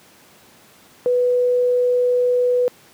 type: tone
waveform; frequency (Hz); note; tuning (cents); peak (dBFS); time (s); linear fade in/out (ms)
sine; 493.9; B4; 0; -14; 1.06-2.68; 0
effects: pink hiss -49 dBFS RMS until 2.93 s + high-pass 150 Hz 12 dB/octave